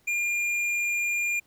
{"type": "tone with hard clipping", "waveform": "sine", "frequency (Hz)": 2407, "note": "D7", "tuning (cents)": 42, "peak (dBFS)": -26, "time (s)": [0.07, 1.4], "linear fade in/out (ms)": 10, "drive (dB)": 8, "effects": ["pink hiss -65 dBFS RMS until 1.46 s"]}